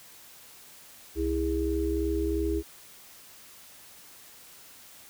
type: tone cluster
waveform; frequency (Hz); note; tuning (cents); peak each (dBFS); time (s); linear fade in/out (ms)
sine; 66.5 / 326.1 / 409; C2 / E4 / G#4; +29 / -19 / -26; -30 / -29 / -30; 1.15-2.63; 50
effects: white hiss -51 dBFS RMS until 5.09 s